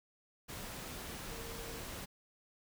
sine tone in noise, 460.9 Hz, A#4, 20 cents flat, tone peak -50 dBFS, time 1.3-1.81 s, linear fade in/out 20 ms, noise pink, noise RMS -45 dBFS, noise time 0.48-2.06 s, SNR -8 dB, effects none

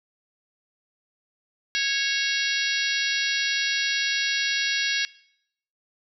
harmonic tone with a mistuned harmonic, 551 Hz, C#5, 11 cents flat, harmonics 3 / 4 / 5 / 6 / 7 / 8 / 9 / 10, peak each -28 / -29 / -30 / -31 / -31 / -32 / -33 / -33 dBFS, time 1.75-5.05 s, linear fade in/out 0 ms, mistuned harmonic 10, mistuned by +38 cents, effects noise-tail reverb RT60 0.7 s tail -21 dB re dry

